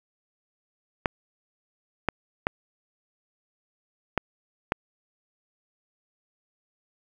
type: clicks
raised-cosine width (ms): 0.5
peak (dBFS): -7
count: 5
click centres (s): 1.058 / 2.087 / 2.469 / 4.177 / 4.721
effects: 7-bit